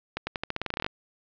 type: accelerating click train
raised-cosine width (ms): 0.3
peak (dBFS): -13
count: 15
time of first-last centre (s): 0.17-0.864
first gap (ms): 100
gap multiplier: 0.88
effects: low-pass 5000 Hz 12 dB/octave